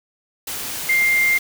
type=tone in noise; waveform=sine; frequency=2100 Hz; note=C7; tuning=6 cents sharp; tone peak=-14 dBFS; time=0.89-1.38 s; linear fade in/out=5 ms; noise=white; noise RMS=-28 dBFS; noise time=0.47-1.39 s; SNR=+11 dB; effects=none